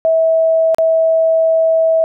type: tone with dropouts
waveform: sine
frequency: 649 Hz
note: E5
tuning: 27 cents flat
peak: -9 dBFS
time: 0.05-2.04 s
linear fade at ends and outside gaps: 0 ms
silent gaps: 0.746-0.784 s
effects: none